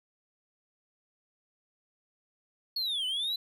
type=linear two-way sweep; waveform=triangle; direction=down then up; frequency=4398 to 2960 to 4034 Hz; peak=-28 dBFS; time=2.76-3.36 s; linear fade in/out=5 ms; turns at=3.06 s; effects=none